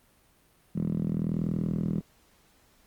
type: tone with band-pass filter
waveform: 5% pulse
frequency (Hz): 40.6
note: E1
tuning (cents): -26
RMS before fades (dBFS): -29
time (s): 0.75-2.01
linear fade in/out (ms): 10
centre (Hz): 180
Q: 4.4
effects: pink hiss -63 dBFS RMS until 2.86 s + Opus 32 kbps